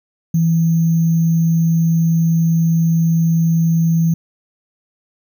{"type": "tone with sample-and-hold", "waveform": "sine", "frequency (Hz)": 164.81, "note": "E3", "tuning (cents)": 0, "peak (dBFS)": -11, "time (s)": [0.34, 4.14], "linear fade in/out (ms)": 5, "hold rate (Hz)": 6300, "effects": []}